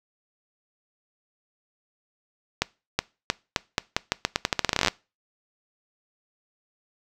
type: accelerating click train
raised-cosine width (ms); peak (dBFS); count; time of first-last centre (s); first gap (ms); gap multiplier
0.2; -3; 23; 2.62-4.883; 370; 0.84
effects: noise-tail reverb RT60 0.3 s tail -23 dB re dry